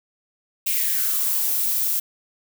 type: noise with high-pass filter sweep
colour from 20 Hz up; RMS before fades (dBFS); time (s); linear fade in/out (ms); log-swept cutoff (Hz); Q
violet; -22; 0.66-2; 10; 2500 to 350; 4.5
effects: none